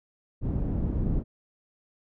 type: low-pass noise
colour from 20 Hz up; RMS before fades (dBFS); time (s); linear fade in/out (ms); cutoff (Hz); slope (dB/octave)
pink; -27; 0.41-1.24; 50; 260; 12
effects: none